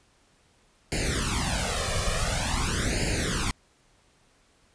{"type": "noise with flanger", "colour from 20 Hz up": "pink", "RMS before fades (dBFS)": -27, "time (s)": [0.92, 3.51], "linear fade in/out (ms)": 0, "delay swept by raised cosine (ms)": [0.42, 1.72], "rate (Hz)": 0.47, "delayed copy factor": 1, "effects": ["pink hiss -63 dBFS RMS until 4.74 s", "resampled to 22050 Hz"]}